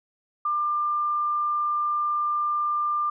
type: tone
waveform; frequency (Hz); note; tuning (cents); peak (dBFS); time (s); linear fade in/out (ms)
sine; 1194; D6; +28; -22; 0.45-3.1; 5
effects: none